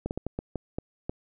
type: slowing click train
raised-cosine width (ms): 2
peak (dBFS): -17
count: 8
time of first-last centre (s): 0.06-1.095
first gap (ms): 49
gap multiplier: 1.36
effects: none